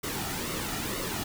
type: noise with flanger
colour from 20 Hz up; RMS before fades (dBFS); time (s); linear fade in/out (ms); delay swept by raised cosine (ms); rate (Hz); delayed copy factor
pink; -33; 0.03-1.24; 10; 1.2 to 1.93; 2.1; -0.6
effects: none